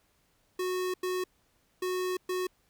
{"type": "tone bursts at uneven times", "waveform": "square", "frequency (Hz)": 367, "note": "F#4", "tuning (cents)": -14, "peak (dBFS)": -30, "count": 4, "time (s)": [[0.59, 0.94], [1.03, 1.24], [1.82, 2.17], [2.29, 2.47]], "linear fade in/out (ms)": 5, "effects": ["pink hiss -70 dBFS RMS until 2.69 s"]}